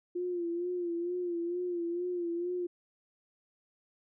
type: tone with vibrato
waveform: sine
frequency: 349.2 Hz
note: F4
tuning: in tune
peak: -31 dBFS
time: 0.15-2.67 s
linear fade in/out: 10 ms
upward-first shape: sine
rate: 2.2 Hz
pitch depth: 54 cents each way
effects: none